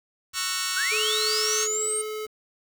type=chord; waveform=10% pulse; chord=F# dominant seventh; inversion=second; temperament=just; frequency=1110 / 1332 / 1480 / 1850 Hz; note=C#6 / E6 / F#6 / A#6; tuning=+2 / +18 / 0 / -14 cents; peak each=-24 dBFS; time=0.33-1.68 s; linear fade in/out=50 ms
type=linear sweep; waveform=sine; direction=up; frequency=1396.9 to 8820 Hz; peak=-25 dBFS; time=0.76-2.02 s; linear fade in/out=10 ms
type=tone; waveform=square; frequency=430 Hz; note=A4; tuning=40 cents flat; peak=-30 dBFS; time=0.91-2.27 s; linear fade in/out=20 ms
effects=8-bit